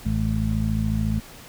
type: harmonic tone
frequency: 54 Hz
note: A1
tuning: 32 cents flat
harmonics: 1 / 2 / 3 / 4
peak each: -26 / -25 / -29 / -25 dBFS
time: 0.05-1.2 s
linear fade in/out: 10 ms
effects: pink hiss -44 dBFS RMS until 1.48 s